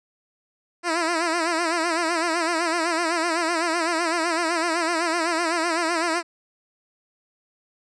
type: tone with vibrato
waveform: 10% pulse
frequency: 334.1 Hz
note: E4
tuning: 23 cents sharp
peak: -13 dBFS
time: 0.83-6.23 s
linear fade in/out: 50 ms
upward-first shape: sine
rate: 7.9 Hz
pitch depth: 92 cents each way
effects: resampled to 22050 Hz